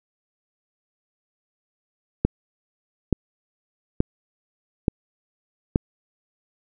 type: click train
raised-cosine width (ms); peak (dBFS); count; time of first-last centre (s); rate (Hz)
3; -4; 5; 2.25-5.759; 1.14
effects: none